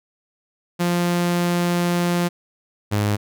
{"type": "tone pair in turn", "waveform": "sawtooth", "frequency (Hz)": [174.61, 103.82], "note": ["F3", "G#2"], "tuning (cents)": [0, 0], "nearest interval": "major sixth", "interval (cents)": 900, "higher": "first", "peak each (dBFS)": -14, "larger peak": "neither", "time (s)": [[0.79, 2.29], [2.91, 3.17]], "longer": "first", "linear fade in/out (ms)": 20, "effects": []}